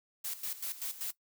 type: noise with tremolo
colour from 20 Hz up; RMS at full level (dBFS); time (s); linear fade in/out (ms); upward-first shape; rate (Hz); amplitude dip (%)
blue; -37; 0.24-1.12; 10; square; 5.2; 75
effects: noise-tail reverb RT60 0.1 s tail -19 dB re dry